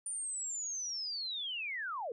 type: linear sweep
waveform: sine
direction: down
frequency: 9280 to 424.1 Hz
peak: -36 dBFS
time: 0.06-2.12 s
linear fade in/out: 2 ms
effects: none